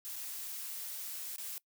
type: noise with dropouts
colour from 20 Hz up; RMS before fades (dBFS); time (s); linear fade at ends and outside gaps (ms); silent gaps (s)
blue; -42; 0.05-1.58; 0; 0.159-0.163 / 1.361-1.382
effects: noise-tail reverb RT60 0.1 s tail -22 dB re dry